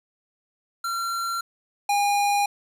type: tone pair in turn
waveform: square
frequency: 1368 / 813.4 Hz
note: F6 / G#5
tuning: -36 / -36 cents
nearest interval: major sixth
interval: 900 cents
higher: first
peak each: -26 / -20 dBFS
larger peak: second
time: 0.84-1.41 / 1.89-2.46 s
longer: neither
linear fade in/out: 5 ms
effects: resampled to 32000 Hz + 9-bit